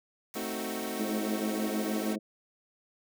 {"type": "noise", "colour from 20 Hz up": "white", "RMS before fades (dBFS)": -44, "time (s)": [0.34, 2.13], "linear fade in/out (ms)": 0}
{"type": "chord", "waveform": "25% pulse", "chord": "A diminished seventh", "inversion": "none", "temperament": "equal", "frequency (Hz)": [220, 261.6, 311.1, 370], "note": ["A3", "C4", "Eb4", "Gb4"], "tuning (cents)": [0, 0, 0, 0], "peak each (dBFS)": [-34, -36, -37, -36], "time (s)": [0.35, 2.16], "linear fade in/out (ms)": 10}
{"type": "harmonic tone", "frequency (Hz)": 106.8, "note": "G#2", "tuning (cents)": 49, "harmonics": [2, 3, 4, 5, 6], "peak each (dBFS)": [-33, -36, -43, -42, -46], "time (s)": [0.99, 2.19], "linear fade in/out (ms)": 20}
{"effects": []}